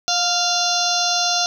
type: harmonic tone with a mistuned harmonic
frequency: 696 Hz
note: F5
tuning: 6 cents flat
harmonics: 1 / 2 / 4 / 5 / 6 / 7 / 8 / 9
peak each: -23 / -27 / -29 / -26 / -24 / -28 / -23 / -26 dBFS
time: 0.08-1.46 s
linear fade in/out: 0 ms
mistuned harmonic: 1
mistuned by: +28 cents
effects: 8-bit